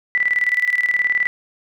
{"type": "tone with tremolo", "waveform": "sine", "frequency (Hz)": 1975.5, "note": "B6", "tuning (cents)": 0, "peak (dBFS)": -13, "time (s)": [0.15, 1.27], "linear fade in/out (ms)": 0, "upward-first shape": "square", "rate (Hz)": 19, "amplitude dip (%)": 70, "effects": []}